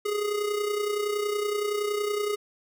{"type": "tone with amplitude modulation", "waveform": "square", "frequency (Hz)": 415.3, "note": "G#4", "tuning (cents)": 0, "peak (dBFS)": -24, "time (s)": [0.05, 2.36], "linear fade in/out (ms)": 10, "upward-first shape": "sine", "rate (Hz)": 30.7, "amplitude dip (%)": 55, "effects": []}